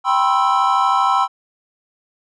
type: chord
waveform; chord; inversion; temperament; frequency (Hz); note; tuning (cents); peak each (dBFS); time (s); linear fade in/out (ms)
triangle; C major seventh; second; equal with one note detuned; 784 / 987.8 / 1060.5 / 1318.5; G5 / B5 / C6 / E6; 0 / 0 / +23 / 0; -17; 0.04-1.28; 50
effects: resampled to 22050 Hz